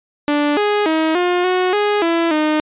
sawtooth tone with pitch steps, 293 / 415 / 317.7 / 356.2 / 366.5 / 414.4 / 334.4 / 306.6 Hz, D4 / G#4 / D#4 / F4 / F#4 / G#4 / E4 / D#4, -4 / -1 / +36 / +34 / -16 / -4 / +25 / -25 cents, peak -10 dBFS, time 0.28-2.6 s, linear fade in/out 0 ms, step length 290 ms, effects resampled to 8000 Hz

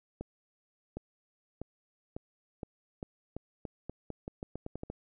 accelerating click train, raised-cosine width 2 ms, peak -25 dBFS, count 17, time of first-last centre 0.21-4.9 s, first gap 760 ms, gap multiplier 0.85, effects none

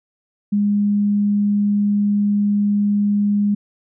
sine tone, 204.9 Hz, G#3, 23 cents flat, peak -14 dBFS, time 0.52-3.55 s, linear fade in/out 10 ms, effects none

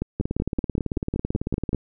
two click trains, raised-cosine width 3 ms, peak -11 / -12 dBFS, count 10 / 29, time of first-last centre 0.02-1.731 / 0.2-1.747 s, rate 5.26 / 18.1 Hz, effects none

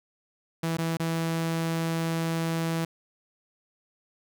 sawtooth tone with dropouts, 164.4 Hz, E3, 4 cents flat, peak -22 dBFS, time 0.63-2.85 s, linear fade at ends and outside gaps 5 ms, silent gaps 0.771-0.784 / 0.971-0.997 s, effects none

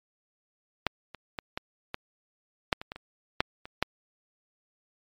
clicks, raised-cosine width 0.3 ms, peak -8 / -25 / -17 / -16 / -16 / -6 / -22 / -20 / -25 / -6 / -25 / -7 dBFS, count 12, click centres 0.867 / 1.147 / 1.388 / 1.575 / 1.944 / 2.728 / 2.815 / 2.919 / 2.96 / 3.405 / 3.655 / 3.826 s, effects MP3 96 kbps

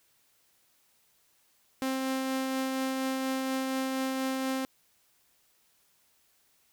sawtooth tone with tremolo, 263.9 Hz, C4, 15 cents sharp, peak -24 dBFS, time 1.82-4.65 s, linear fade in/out 0 ms, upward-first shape triangle, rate 4.2 Hz, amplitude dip 25%, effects white hiss -68 dBFS RMS until 6.72 s

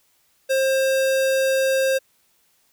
square tone, 532 Hz, C5, 29 cents sharp, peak -18 dBFS, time 0.49-1.99 s, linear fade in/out 20 ms, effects white hiss -63 dBFS RMS until 2.72 s

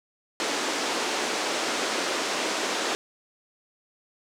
pink band-pass noise, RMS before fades -28 dBFS, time 0.4-2.95 s, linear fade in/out 0 ms, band 290 to 7500 Hz, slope 24 dB/octave, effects none

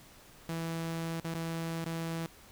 sawtooth tone with dropouts, 164.81 Hz, E3, in tune, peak -30 dBFS, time 0.49-2.26 s, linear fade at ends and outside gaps 0 ms, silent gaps 1.2-1.246 / 1.338-1.349 / 1.842-1.86 s, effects pink hiss -56 dBFS RMS until 2.51 s

